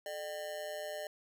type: tone with amplitude modulation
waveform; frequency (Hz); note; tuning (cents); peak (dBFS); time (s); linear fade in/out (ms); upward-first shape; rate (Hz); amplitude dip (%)
square; 603; D5; +46; -36; 0.06-1.07; 2; sine; 169; 80
effects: none